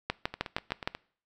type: two click trains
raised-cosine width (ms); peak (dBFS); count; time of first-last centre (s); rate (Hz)
0.3; -12 / -21; 6 / 6; 0.1-0.875 / 0.34-0.95; 6.45 / 8.2
effects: noise-tail reverb RT60 0.5 s tail -22 dB re dry